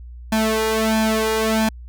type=tone with flanger; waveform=sawtooth; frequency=220 Hz; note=A3; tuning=in tune; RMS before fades=-19 dBFS; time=0.32-1.69 s; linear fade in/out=5 ms; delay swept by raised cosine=1.2 to 2.11 ms; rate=1.5 Hz; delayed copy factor=+0.95; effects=added 60 Hz sine -34 dBFS peak until 1.88 s